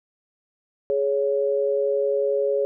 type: tone pair together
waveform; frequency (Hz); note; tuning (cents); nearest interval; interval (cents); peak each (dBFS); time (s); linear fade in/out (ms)
sine; 417.8 / 557.7; G#4 / C#5; +10 / +10; perfect fourth; 500; -22; 0.9-2.65; 0
effects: none